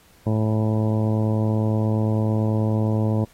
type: harmonic tone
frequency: 108.8 Hz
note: A2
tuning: 19 cents flat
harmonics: 1 / 2 / 3 / 4 / 5 / 6 / 7 / 8 / 9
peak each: -20 / -24 / -29 / -32 / -31 / -36 / -40 / -40 / -40 dBFS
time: 0.26-3.25 s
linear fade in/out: 10 ms
effects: pink hiss -55 dBFS RMS until 3.33 s + AAC 48 kbps